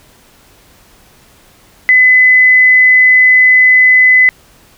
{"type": "tone", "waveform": "sine", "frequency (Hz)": 2015, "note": "B6", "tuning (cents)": 34, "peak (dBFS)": -3, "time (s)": [1.89, 4.29], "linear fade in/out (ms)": 0, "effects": ["pink hiss -45 dBFS RMS until 4.77 s"]}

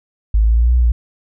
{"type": "linear two-way sweep", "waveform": "sine", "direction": "up then down", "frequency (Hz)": [51.91, 61.74, 56.8], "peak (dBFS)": -9, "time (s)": [0.34, 0.92], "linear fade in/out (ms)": 5, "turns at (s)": 0.76, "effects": []}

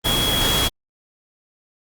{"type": "tone in noise", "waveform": "sine", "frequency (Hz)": 3322, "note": "G#7", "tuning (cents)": 0, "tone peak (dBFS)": -20, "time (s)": [0.04, 0.69], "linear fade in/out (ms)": 20, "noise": "pink", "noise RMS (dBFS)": -21, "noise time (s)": [0.04, 0.69], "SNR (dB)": -2, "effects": ["Opus 24 kbps"]}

